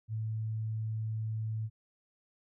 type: tone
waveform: sine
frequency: 110 Hz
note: A2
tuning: in tune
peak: -32 dBFS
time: 0.08-1.7 s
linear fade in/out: 50 ms
effects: none